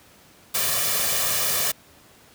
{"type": "noise with comb filter", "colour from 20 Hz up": "white", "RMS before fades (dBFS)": -23, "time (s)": [0.54, 1.72], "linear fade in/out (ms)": 10, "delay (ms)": 1.7, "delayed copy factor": 0.65, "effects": ["pink hiss -52 dBFS RMS until 2.34 s", "high-pass 80 Hz 12 dB/octave"]}